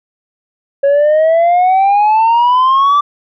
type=exponential sweep; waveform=sine; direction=up; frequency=552 to 1174.7 Hz; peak=-4 dBFS; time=0.83-3.01 s; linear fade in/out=10 ms; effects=tanh soft clip ceiling -6 dBFS